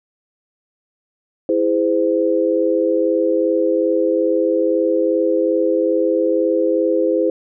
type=chord; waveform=sine; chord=E augmented; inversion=none; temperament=just; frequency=329.6 / 412 / 515 Hz; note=E4 / G#4 / B#4; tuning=0 / -14 / -28 cents; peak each=-18 / -20 / -17 dBFS; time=1.49-7.3 s; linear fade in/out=2 ms; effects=none